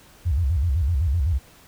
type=tone with vibrato; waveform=sine; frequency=76 Hz; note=D#2; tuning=40 cents flat; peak=-18 dBFS; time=0.25-1.39 s; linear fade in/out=20 ms; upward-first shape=square; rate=7.9 Hz; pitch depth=230 cents each way; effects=pink hiss -51 dBFS RMS until 1.67 s